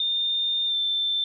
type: tone with pitch glide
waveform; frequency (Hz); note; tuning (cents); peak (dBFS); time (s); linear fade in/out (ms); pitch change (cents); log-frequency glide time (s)
sine; 3622 to 3552; A7 to A7; +49 to +16; -22; 0-1.24; 2; -33; 0.65-0.76
effects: none